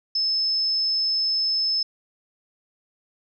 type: tone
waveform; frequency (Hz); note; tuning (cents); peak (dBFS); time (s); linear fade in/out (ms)
sine; 5230; E8; -15; -20; 0.15-1.83; 5
effects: none